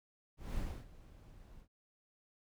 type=noise with ADSR envelope; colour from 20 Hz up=brown; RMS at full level=-37 dBFS; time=0.37-1.68 s; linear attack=200 ms; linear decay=280 ms; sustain=-19 dB; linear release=86 ms; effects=none